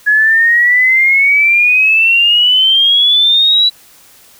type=exponential sweep; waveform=sine; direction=up; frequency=1682 to 3951 Hz; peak=-6 dBFS; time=0.06-3.7 s; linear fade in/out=20 ms; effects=white hiss -43 dBFS RMS until 4.39 s